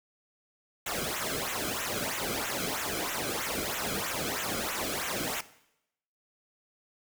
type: noise with flanger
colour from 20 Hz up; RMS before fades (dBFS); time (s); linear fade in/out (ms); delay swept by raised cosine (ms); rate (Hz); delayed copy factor
pink; -33; 0.86-5.41; 5; 0.2 to 1.12; 3.1; -0.9
effects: noise-tail reverb RT60 0.8 s tail -17 dB re dry